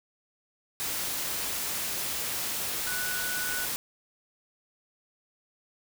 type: tone in noise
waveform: sine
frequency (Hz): 1480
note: F#6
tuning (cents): 0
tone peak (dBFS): -33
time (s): 2.87-3.65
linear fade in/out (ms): 0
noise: white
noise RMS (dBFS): -32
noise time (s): 0.8-3.76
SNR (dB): -4
effects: none